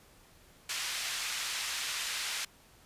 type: band-pass noise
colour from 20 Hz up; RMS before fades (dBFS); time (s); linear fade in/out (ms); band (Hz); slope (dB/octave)
pink; -36; 0.69-2.45; 5; 1900 to 8100; 12
effects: pink hiss -60 dBFS RMS until 2.85 s + resampled to 32000 Hz